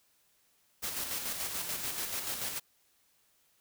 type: noise with tremolo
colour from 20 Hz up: white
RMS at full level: -35 dBFS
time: 0.82-2.6 s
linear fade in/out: 20 ms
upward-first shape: square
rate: 6.9 Hz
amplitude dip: 40%
effects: white hiss -70 dBFS RMS until 3.6 s